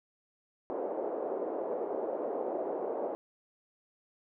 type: band-pass noise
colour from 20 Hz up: white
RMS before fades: -35 dBFS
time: 0.7-3.15 s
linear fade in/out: 0 ms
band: 350 to 620 Hz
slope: 24 dB/octave
effects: none